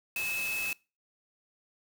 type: tone in noise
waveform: sine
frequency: 2596 Hz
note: E7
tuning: 27 cents flat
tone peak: -31 dBFS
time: 0.16-0.73 s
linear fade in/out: 2 ms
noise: white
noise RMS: -39 dBFS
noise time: 0.16-0.73 s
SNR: +5 dB
effects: noise-tail reverb RT60 0.3 s tail -23 dB re dry